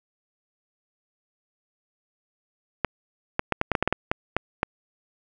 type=clicks; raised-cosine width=0.5 ms; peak=-6 dBFS; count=12; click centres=2.847 / 3.394 / 3.523 / 3.614 / 3.717 / 3.752 / 3.826 / 3.876 / 3.926 / 4.115 / 4.366 / 4.631 s; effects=none